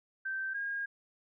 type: tone pair in turn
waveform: sine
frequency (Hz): 1557 / 1625.6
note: G6 / G#6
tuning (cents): -12 / -38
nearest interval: minor second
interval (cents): 74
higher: second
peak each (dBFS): -33 / -33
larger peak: neither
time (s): 0.25-0.54 / 0.54-0.86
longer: second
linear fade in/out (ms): 10
effects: none